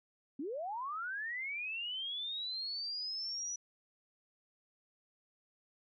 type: linear sweep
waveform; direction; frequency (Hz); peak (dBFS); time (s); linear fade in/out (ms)
sine; up; 250.9 to 5920; -37; 0.39-3.56; 5
effects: none